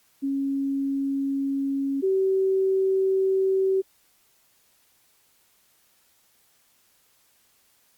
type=tone pair in turn; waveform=sine; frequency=274.8 / 382.8 Hz; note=C#4 / G4; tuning=-15 / -41 cents; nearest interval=tritone; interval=574 cents; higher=second; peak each=-23 / -19 dBFS; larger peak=second; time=0.22-2.02 / 2.02-3.82 s; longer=neither; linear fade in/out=20 ms; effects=white hiss -63 dBFS RMS until 7.97 s + Opus 48 kbps